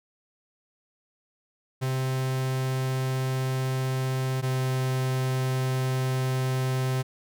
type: tone pair in turn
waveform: 45% pulse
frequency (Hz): 130.81 / 129.98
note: C3 / C3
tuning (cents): 0 / -11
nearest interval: unison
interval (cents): 11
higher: first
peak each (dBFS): -25 / -24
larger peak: second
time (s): 1.81-4.42 / 4.42-7.03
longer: neither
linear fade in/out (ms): 20
effects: none